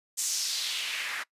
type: noise with band-pass filter sweep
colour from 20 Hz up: white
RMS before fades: -32 dBFS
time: 0.17-1.24 s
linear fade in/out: 20 ms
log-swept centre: 7600 to 1600 Hz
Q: 2.3
effects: noise-tail reverb RT60 0.1 s tail -22 dB re dry + resampled to 32000 Hz